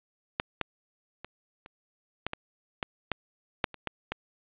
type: clicks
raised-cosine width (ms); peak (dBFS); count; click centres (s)
0.3; -9 / -11 / -23 / -30 / -13 / -16 / -13 / -11 / -7 / -26 / -14 / -14; 12; 0.399 / 0.613 / 1.246 / 1.661 / 2.266 / 2.334 / 2.828 / 3.117 / 3.642 / 3.743 / 3.873 / 4.12
effects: resampled to 8000 Hz + 8-bit